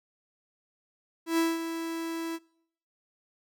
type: tone with ADSR envelope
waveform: 45% pulse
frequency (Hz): 329.6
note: E4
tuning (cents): 0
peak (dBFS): -22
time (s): 1.26-2.39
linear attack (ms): 120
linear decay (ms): 200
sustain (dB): -10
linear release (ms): 42
effects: noise-tail reverb RT60 0.7 s tail -25 dB re dry